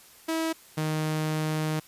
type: tone pair in turn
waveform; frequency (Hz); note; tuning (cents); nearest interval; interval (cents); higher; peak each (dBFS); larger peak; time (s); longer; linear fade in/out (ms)
sawtooth; 323.8 / 155.44; E4 / D#3; -31 / -1; octave + minor second; 1270; first; -22; neither; 0.28-0.53 / 0.77-1.8; second; 10
effects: white hiss -53 dBFS RMS until 1.87 s + resampled to 32000 Hz